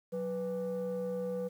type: tone pair together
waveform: sine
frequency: 185 / 493.9 Hz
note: F#3 / B4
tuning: 0 / 0 cents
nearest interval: octave + perfect fourth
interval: 1700 cents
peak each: -36 / -32 dBFS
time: 0.12-1.49 s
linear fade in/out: 20 ms
effects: tanh soft clip ceiling -30 dBFS + 10-bit